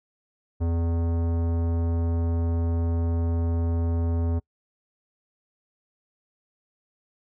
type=tone with tanh clipping; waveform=sine; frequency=83.9 Hz; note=E2; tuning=31 cents sharp; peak=-24 dBFS; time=0.6-4.4 s; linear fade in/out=20 ms; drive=17 dB; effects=noise-tail reverb RT60 0.1 s tail -26 dB re dry